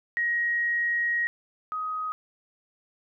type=tone pair in turn; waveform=sine; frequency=1889 / 1256.8 Hz; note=A#6 / D#6; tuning=+22 / +17 cents; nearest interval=perfect fifth; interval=705 cents; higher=first; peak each=-23 / -28 dBFS; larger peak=first; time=0.17-1.27 / 1.72-2.12 s; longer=first; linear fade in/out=0 ms; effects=none